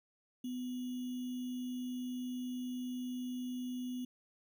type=tone with sample-and-hold; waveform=sine; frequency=250.3 Hz; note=B3; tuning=23 cents sharp; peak=-37 dBFS; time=0.44-4.05 s; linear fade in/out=5 ms; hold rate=3150 Hz; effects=none